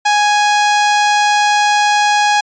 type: tone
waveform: sawtooth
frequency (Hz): 830.6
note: G#5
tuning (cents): 0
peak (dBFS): -6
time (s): 0.05-2.41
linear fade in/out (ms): 10
effects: resampled to 16000 Hz